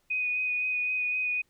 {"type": "tone with vibrato", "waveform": "sine", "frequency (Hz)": 2489, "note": "D#7", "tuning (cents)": 0, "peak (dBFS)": -26, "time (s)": [0.1, 1.42], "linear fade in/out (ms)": 10, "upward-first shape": "sine", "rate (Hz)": 3.9, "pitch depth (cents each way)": 16, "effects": ["pink hiss -71 dBFS RMS until 1.49 s"]}